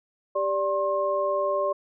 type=tone cluster; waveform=sine; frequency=395.2 / 584 / 1068 Hz; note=G4 / D5 / C6; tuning=+14 / -10 / +35 cents; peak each=-31 / -24 / -28 dBFS; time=0.35-1.73 s; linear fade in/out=10 ms; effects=none